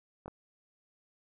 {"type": "clicks", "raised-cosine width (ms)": 1, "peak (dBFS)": -29, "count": 2, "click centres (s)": [0.259, 0.28], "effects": []}